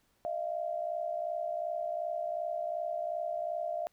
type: tone pair together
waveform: sine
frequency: 622.3 / 685 Hz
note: D#5 / F5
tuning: 0 / -34 cents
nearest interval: major second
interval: 166 cents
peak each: -36 / -34 dBFS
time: 0.25-3.87 s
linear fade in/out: 0 ms
effects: pink hiss -72 dBFS RMS until 3.92 s